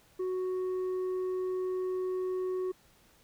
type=tone with tanh clipping; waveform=sine; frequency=370 Hz; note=F#4; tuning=in tune; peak=-31 dBFS; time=0.19-2.72 s; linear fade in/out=10 ms; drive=4 dB; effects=pink hiss -63 dBFS RMS until 3.23 s